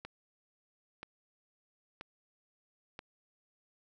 click train, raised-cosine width 0.3 ms, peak -27 dBFS, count 4, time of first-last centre 0.05-2.991 s, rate 1.02 Hz, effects none

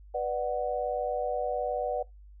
sine chord, B minor, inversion none, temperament just, 493.9 / 592.7 / 740.8 Hz, B4 / D5 / F#5, 0 / +16 / +2 cents, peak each -32 dBFS, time 0.14-2.03 s, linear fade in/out 10 ms, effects noise-tail reverb RT60 0.2 s tail -23 dB re dry + added 50 Hz sine -48 dBFS peak until 2.4 s

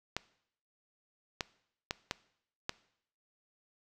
clicks, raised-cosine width 0.2 ms, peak -15 dBFS, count 5, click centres 0.166 / 1.408 / 1.909 / 2.111 / 2.694 s, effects noise-tail reverb RT60 0.7 s tail -20 dB re dry

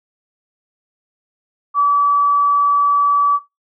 sine tone, 1149 Hz, D6, 38 cents flat, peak -10 dBFS, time 1.74-3.4 s, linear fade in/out 50 ms, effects noise-tail reverb RT60 0.2 s tail -21 dB re dry

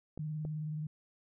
clicks, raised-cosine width 2 ms, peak -30 dBFS, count 2, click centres 0.176 / 0.451 s
sine tone with vibrato, 153.3 Hz, D#3, 25 cents flat, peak -35 dBFS, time 0.19-0.87 s, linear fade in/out 5 ms, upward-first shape sine, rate 19 Hz, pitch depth 37 cents each way
effects none

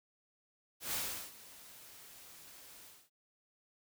white noise with ADSR envelope, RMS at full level -36 dBFS, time 0.8-3.1 s, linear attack 130 ms, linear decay 380 ms, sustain -19 dB, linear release 240 ms, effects none

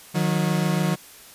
40% pulse tone pair together, 155.56 / 182.31 Hz, D#3 / F#3, 0 / -25 cents, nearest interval minor third, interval 275 cents, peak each -22 / -22 dBFS, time 0.14-0.96 s, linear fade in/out 20 ms, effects white hiss -46 dBFS RMS until 1.34 s + resampled to 32000 Hz

